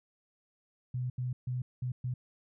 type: tone bursts at uneven times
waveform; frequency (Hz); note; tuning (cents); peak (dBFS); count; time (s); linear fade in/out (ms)
sine; 125.5; B2; +28; -31; 5; 0.94-1.1 / 1.18-1.33 / 1.47-1.62 / 1.82-1.92 / 2.04-2.14; 5
effects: none